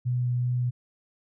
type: tone with vibrato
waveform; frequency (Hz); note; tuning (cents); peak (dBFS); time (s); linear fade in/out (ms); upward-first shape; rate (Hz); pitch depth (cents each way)
sine; 123.47; B2; 0; -23; 0.05-0.71; 20; sine; 2.6; 8
effects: none